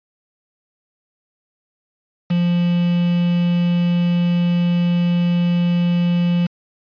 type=tone with quantisation; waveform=triangle; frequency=174.3 Hz; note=F3; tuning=3 cents flat; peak=-12 dBFS; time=2.3-6.47 s; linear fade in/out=10 ms; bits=5; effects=resampled to 11025 Hz